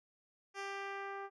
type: tone with low-pass filter sweep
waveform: 10% pulse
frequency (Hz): 395.2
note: G4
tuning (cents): +14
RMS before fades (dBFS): -43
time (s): 0.54-1.3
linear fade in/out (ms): 50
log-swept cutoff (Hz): 6500 to 1100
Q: 0.83
effects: none